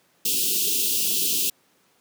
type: band-stop noise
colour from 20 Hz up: white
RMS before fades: -23 dBFS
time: 0.25-1.5 s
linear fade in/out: 5 ms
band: 460 to 2600 Hz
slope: 96 dB/octave
effects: pink hiss -62 dBFS RMS until 2 s + high-pass 200 Hz 12 dB/octave